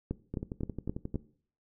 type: two click trains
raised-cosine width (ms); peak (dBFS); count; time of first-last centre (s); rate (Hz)
3; -23 / -19; 10 / 5; 0.34-1.144 / 0.11-1.157; 11.2 / 3.82
effects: noise-tail reverb RT60 0.5 s tail -18 dB re dry